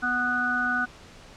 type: harmonic tone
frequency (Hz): 246.9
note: B3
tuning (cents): 0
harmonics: 1 / 3 / 5 / 6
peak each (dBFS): -32 / -33 / -32 / -24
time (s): 0.02-0.86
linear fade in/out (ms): 20
effects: pink hiss -48 dBFS RMS until 1.36 s + low-pass 6000 Hz 12 dB/octave